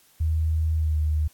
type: tone with pitch glide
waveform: sine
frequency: 79.4 to 76.74 Hz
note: D#2 to D#2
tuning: +36 to -23 cents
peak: -20 dBFS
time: 0.2-1.28 s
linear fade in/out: 10 ms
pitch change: -59 cents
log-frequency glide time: 0.76-0.97 s
effects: white hiss -58 dBFS RMS until 1.33 s + AAC 64 kbps